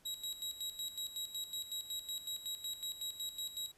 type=tone with tremolo; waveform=sawtooth; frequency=3845 Hz; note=B7; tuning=47 cents flat; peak=-35 dBFS; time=0.05-3.72 s; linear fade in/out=10 ms; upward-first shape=square; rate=5.4 Hz; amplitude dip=70%; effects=pink hiss -68 dBFS RMS until 3.77 s + resampled to 32000 Hz